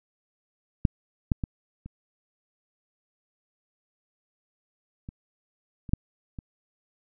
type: clicks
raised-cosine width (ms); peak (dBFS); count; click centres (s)
5; -6 / -9 / -16 / -27 / -25 / -26 / -8 / -24; 8; 0.852 / 1.318 / 1.438 / 1.86 / 5.089 / 5.892 / 5.935 / 6.388
effects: none